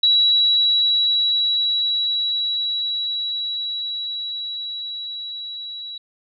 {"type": "tone with level ramp", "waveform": "sine", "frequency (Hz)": 3904, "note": "B7", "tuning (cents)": -21, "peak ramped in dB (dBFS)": [-12, -30], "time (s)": [0.03, 5.98], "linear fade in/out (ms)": 5, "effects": []}